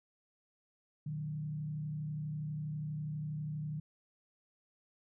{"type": "tone with frequency modulation", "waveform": "sine", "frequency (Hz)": 151.6, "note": "D#3", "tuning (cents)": -45, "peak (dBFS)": -36, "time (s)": [1.06, 3.8], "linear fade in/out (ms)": 5, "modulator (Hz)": 32.3, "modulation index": 0.5, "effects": []}